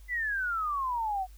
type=exponential sweep; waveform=sine; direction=down; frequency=2028 to 730 Hz; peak=-28 dBFS; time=0.08-1.27 s; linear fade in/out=50 ms; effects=added 50 Hz sine -47 dBFS peak until 1.37 s + white hiss -63 dBFS RMS until 1.37 s